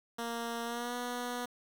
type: tone with pitch glide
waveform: 10% pulse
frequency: 233.1 to 244.3 Hz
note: A#3 to B3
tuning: 0 to -19 cents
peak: -27 dBFS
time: 0.18-1.46 s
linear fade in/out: 10 ms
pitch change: +81 cents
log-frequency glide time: 0.64-0.95 s
effects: 9-bit